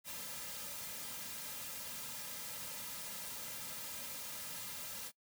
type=noise with comb filter; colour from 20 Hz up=white; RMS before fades=-45 dBFS; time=0.04-5.12 s; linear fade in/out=50 ms; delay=2.7 ms; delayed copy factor=-0.8; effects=noise-tail reverb RT60 0.1 s tail -23 dB re dry